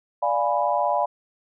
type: chord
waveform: sine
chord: D diminished seventh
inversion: none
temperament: equal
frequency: 587.3 / 698.5 / 830.6 / 987.8 Hz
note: D5 / F5 / Ab5 / Cb6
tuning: 0 / 0 / 0 / 0 cents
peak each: -25 dBFS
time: 0.22-1.06 s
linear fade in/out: 10 ms
effects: none